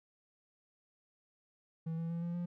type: tone with pitch steps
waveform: triangle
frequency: 162.9 / 165.75 / 168.64 / 171.59 / 174.59 Hz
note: E3 / E3 / E3 / F3 / F3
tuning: -20 / +10 / +40 / -30 / 0 cents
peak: -33 dBFS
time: 1.86-2.46 s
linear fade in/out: 10 ms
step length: 120 ms
effects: none